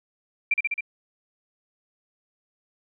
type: tone with echo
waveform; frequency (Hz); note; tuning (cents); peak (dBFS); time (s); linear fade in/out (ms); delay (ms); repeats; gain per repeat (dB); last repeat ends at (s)
sine; 2359; D7; +7; -17; 0.51-0.54; 5; 67; 4; -2; 0.808
effects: none